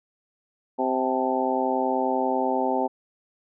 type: harmonic tone with a mistuned harmonic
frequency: 130.3 Hz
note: C3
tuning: 7 cents flat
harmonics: 2 / 3 / 4 / 5 / 6 / 7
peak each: -28 / -29 / -29 / -30 / -28 / -28 dBFS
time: 0.78-2.88 s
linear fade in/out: 20 ms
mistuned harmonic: 7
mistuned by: -58 cents
effects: none